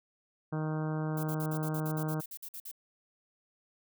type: harmonic tone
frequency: 155.56 Hz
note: D#3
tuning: in tune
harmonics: 1 / 2 / 3 / 4 / 5 / 6 / 7 / 8 / 9 / 10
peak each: -32 / -38 / -42 / -44 / -46 / -48 / -49 / -50 / -51 / -52 dBFS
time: 0.52-2.21 s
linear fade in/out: 10 ms
type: noise bursts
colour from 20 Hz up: violet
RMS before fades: -43 dBFS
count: 14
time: 1.17-2.715 s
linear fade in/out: 5 ms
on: 63 ms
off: 51 ms
effects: none